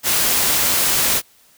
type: noise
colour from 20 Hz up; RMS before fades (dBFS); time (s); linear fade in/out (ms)
white; -17; 0.03-1.22; 50
effects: white hiss -53 dBFS RMS until 1.57 s